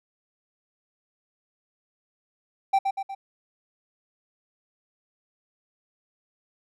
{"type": "tone with echo", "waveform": "triangle", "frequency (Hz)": 781, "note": "G5", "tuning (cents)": -7, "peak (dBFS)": -15, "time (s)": [2.73, 2.79], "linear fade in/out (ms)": 10, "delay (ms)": 120, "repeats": 3, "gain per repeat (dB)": -5, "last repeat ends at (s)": 3.15, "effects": []}